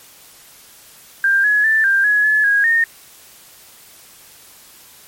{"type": "tone with pitch steps", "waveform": "sine", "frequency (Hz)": [1591, 1688, 1767, 1589, 1682, 1716, 1643, 1835], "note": ["G6", "G#6", "A6", "G6", "G#6", "A6", "G#6", "A#6"], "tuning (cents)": [25, 28, 7, 23, 22, -44, -19, -28], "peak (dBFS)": -11, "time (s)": [1.24, 2.84], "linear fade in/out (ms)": 2, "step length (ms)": 200, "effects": ["white hiss -44 dBFS RMS until 5.07 s", "MP3 64 kbps"]}